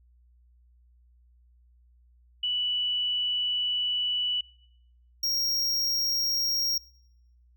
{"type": "tone pair in turn", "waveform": ["sine", "square"], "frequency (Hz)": [2960, 5588], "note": ["F#7", "F8"], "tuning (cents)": [0, 0], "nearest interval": "major seventh", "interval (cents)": 1100, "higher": "second", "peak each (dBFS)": -25, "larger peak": "neither", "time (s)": [[2.43, 4.41], [5.23, 6.78]], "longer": "first", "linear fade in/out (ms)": 5, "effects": ["noise-tail reverb RT60 0.9 s tail -25 dB re dry", "added 60 Hz sine -57 dBFS peak until 7.56 s"]}